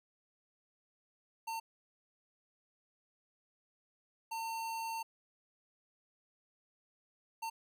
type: tone bursts at uneven times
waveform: square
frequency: 905 Hz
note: A5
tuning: 48 cents sharp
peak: -38 dBFS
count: 3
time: 1.47-1.6 / 4.31-5.03 / 7.42-7.5 s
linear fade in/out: 10 ms
effects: none